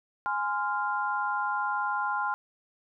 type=chord; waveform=sine; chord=F minor; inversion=first; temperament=equal with one note detuned; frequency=830.6 / 1035.1 / 1396.9 Hz; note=Ab5 / C6 / F6; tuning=0 / -19 / 0 cents; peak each=-31 dBFS; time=0.26-2.34 s; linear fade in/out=0 ms; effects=none